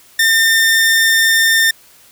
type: tone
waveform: sawtooth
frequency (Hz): 1806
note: A6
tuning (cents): +45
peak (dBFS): -6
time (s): 0.19-1.71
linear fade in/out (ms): 5
effects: white hiss -46 dBFS RMS until 2.11 s